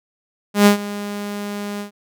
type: tone with ADSR envelope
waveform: sawtooth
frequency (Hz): 204.6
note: G#3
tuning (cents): -26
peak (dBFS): -3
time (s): 0.54-1.91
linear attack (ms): 120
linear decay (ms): 110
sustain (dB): -18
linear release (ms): 110
effects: none